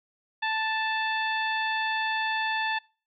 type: harmonic tone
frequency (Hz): 880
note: A5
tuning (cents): 0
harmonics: 1 / 2 / 3 / 4 / 5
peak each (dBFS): -29 / -29 / -34 / -36 / -43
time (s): 0.42-2.79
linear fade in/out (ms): 10
effects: noise-tail reverb RT60 0.4 s tail -26 dB re dry